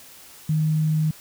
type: tone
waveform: sine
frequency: 155.56 Hz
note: D#3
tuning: in tune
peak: -18 dBFS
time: 0.49-1.11 s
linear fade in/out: 5 ms
effects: white hiss -46 dBFS RMS until 1.2 s